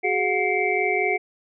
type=tone cluster; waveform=sine; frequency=373.8 / 418.3 / 723 / 2112 / 2297 Hz; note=F#4 / G#4 / F#5 / C7 / D7; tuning=+18 / +12 / -40 / +16 / -39 cents; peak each=-26 dBFS; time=0.03-1.18 s; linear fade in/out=20 ms; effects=none